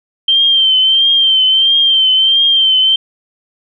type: tone with vibrato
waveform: sine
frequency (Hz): 3136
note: G7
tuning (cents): 0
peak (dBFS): -7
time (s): 0.28-2.96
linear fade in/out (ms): 5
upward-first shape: triangle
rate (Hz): 1.5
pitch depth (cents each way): 56
effects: none